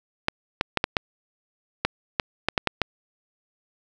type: clicks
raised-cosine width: 0.3 ms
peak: -4 dBFS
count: 11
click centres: 0.284 / 0.611 / 0.773 / 0.841 / 0.968 / 1.85 / 2.198 / 2.486 / 2.578 / 2.673 / 2.817 s
effects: none